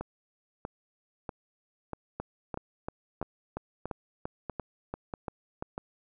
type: two click trains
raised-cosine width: 1 ms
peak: -20 / -21 dBFS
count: 11 / 10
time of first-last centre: 2.2-5.625 / 0.01-5.779 s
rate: 2.92 / 1.56 Hz
effects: none